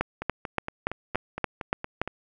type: two click trains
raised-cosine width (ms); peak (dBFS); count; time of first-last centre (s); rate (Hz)
0.5; -9 / -17; 8 / 9; 0.01-2.016 / 0.22-2.076; 3.49 / 4.31
effects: none